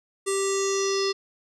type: tone with low-pass filter sweep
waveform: square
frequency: 391.4 Hz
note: G4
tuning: 3 cents flat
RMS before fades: -25 dBFS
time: 0.26-1.13 s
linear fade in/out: 20 ms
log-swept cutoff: 8700 to 4800 Hz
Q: 6.5
effects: none